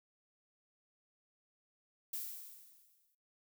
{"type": "noise with exponential decay", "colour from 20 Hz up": "violet", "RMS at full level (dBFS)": -39, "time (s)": [2.13, 3.15], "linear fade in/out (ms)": 5, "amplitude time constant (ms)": 220, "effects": ["noise-tail reverb RT60 0.3 s tail -24 dB re dry"]}